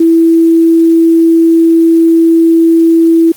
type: tone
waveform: sine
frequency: 330 Hz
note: E4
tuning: 2 cents sharp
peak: -3 dBFS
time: 0-3.32 s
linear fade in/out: 5 ms
effects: white hiss -36 dBFS RMS until 3.36 s + Opus 24 kbps